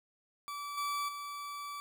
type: tone with level steps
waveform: 40% pulse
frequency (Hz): 1155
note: D6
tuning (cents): -29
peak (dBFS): -38 / -32 / -39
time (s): 0.48-1.8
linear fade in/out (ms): 0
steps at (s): 0.77 / 1.08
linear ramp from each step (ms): 10
effects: none